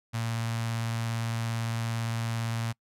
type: tone with notch filter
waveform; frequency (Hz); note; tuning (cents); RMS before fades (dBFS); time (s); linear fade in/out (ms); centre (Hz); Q
sawtooth; 114.7; A#2; -28; -31; 0.13-2.73; 20; 390; 0.62
effects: noise-tail reverb RT60 0.1 s tail -26 dB re dry + low-pass 12000 Hz 12 dB/octave